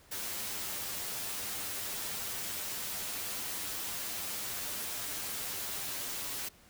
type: noise with comb filter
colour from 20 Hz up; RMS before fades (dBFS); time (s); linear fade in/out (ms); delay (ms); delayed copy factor
white; -38; 0.11-6.49; 10; 10; +0.5
effects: pink hiss -60 dBFS RMS until 6.69 s